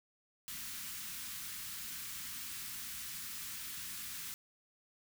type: band-stop noise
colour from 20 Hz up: white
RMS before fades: -44 dBFS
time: 0.48-4.34 s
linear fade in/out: 0 ms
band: 270 to 1200 Hz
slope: 24 dB/octave
effects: none